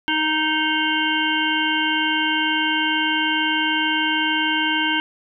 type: harmonic tone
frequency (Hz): 311.1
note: D#4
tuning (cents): 0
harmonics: 1 / 3 / 5 / 7 / 9 / 10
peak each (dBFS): -25 / -25 / -23 / -27 / -25 / -26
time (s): 0.08-5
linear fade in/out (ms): 0
effects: none